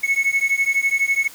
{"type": "beating tone pair", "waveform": "triangle", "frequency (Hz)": [2194, 2206], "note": ["C#7", "C#7"], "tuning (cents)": [-18, -9], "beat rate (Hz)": 12, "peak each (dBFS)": -18, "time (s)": [0.03, 1.28], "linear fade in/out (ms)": 10, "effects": ["white hiss -42 dBFS RMS until 1.34 s"]}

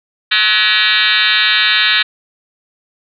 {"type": "tone with frequency modulation", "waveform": "sine", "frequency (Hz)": 2735, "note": "F7", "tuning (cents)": -37, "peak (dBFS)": -9, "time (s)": [0.31, 2.03], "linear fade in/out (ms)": 10, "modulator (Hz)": 207, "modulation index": 6.3, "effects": []}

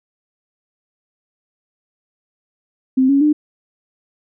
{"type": "tone with pitch steps", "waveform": "sine", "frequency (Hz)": [261, 278, 300.2], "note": ["C4", "C#4", "D4"], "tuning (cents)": [-4, 5, 38], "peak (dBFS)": -10, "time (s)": [2.97, 3.33], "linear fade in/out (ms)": 10, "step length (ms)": 120, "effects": []}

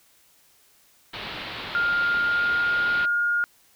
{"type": "low-pass noise", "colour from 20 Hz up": "white", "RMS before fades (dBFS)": -35, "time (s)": [1.13, 3.06], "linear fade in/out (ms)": 10, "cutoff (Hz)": 4100, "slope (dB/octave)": 48}
{"type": "tone with pitch glide", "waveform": "sine", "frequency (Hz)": [1407, 1422.5], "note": ["F6", "F6"], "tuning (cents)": [12, 31], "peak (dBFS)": -20, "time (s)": [1.75, 3.44], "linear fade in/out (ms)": 0, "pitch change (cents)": 19, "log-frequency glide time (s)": [2.08, 3.22]}
{"effects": ["white hiss -59 dBFS RMS until 3.75 s"]}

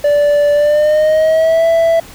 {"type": "tone with pitch glide", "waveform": "triangle", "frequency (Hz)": [583, 662], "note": ["D5", "E5"], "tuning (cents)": [-13, 7], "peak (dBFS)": -6, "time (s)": [0.04, 2], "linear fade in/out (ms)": 5, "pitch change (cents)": 220, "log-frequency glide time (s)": [0.53, 1.66], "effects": ["pink hiss -36 dBFS RMS until 2.14 s"]}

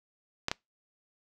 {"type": "clicks", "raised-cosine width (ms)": 0.2, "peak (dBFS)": -11, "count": 2, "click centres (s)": [0.484, 0.515], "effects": ["noise-tail reverb RT60 0.2 s tail -25 dB re dry"]}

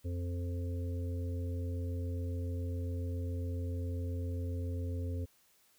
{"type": "harmonic tone", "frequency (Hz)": 87.31, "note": "F2", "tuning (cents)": 0, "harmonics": [1, 3, 5, 6], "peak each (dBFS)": [-34, -44, -48, -50], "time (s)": [0.04, 5.26], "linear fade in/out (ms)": 20, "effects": ["white hiss -68 dBFS RMS until 5.78 s"]}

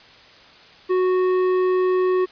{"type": "tone with tanh clipping", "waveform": "sine", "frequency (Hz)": 368.7, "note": "F#4", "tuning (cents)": -6, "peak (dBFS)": -18, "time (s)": [0.89, 2.26], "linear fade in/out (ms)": 20, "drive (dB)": 11, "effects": ["white hiss -47 dBFS RMS until 2.31 s", "resampled to 11025 Hz"]}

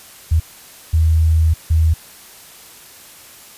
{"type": "tone bursts at uneven times", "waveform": "sine", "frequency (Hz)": 80.2, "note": "E2", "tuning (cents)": -47, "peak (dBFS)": -10, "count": 3, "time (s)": [[0.31, 0.4], [0.93, 1.54], [1.7, 1.94]], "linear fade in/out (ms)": 10, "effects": ["white hiss -41 dBFS RMS until 3.57 s", "resampled to 32000 Hz"]}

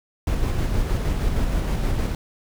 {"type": "noise with tremolo", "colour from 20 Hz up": "brown", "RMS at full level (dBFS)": -21, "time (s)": [0.27, 2.15], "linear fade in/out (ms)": 2, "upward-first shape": "square", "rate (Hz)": 6.4, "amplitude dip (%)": 25, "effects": []}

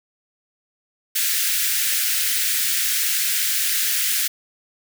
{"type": "high-pass noise", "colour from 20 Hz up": "white", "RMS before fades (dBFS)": -21, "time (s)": [1.15, 4.28], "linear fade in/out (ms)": 10, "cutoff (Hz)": 1500, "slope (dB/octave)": 48, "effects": []}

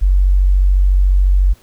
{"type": "tone", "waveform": "sine", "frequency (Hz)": 47, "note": "F#1", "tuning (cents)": 28, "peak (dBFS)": -8, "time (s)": [0.01, 1.54], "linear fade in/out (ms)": 20, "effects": ["pink hiss -50 dBFS RMS until 1.62 s"]}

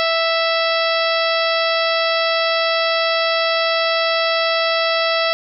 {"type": "harmonic tone", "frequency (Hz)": 659.3, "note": "E5", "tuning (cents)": 0, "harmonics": [1, 2, 3, 4, 5, 6, 7, 8], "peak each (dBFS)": [-19, -22, -24, -25, -26, -27, -27, -28], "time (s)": [0, 5.33], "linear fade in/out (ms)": 0, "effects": []}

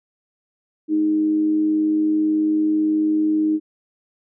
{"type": "tone with amplitude modulation", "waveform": "sine", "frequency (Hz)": 311.1, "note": "D#4", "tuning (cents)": 0, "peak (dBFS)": -14, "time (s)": [0.88, 3.6], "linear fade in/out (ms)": 50, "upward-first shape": "sine", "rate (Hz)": 98.2, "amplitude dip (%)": 35, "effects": []}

